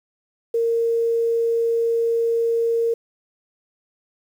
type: tone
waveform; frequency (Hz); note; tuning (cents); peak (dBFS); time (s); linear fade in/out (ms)
sine; 461.9; A#4; -16; -17; 0.54-2.94; 5
effects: 8-bit